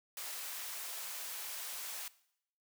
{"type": "high-pass noise", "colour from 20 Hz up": "white", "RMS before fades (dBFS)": -43, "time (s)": [0.17, 2.08], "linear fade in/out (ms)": 2, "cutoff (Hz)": 630, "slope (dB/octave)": 12, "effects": ["noise-tail reverb RT60 0.7 s tail -19 dB re dry"]}